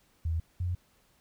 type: tone pair in turn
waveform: sine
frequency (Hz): 81.5 / 89.05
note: E2 / F2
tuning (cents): -19 / +34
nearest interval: major second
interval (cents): 153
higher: second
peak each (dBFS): -27 / -28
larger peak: first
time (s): 0.25-0.4 / 0.6-0.75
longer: neither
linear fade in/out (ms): 5
effects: pink hiss -67 dBFS RMS until 1.2 s